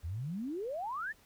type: exponential sweep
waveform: sine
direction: up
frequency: 74.3 to 1864.7 Hz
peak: -35 dBFS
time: 0.03-1.13 s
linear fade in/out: 20 ms
effects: pink hiss -64 dBFS RMS until 1.25 s